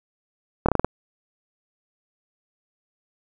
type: slowing click train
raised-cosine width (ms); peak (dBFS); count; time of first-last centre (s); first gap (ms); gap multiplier
1; -4; 6; 0.66-0.846; 26; 1.18
effects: none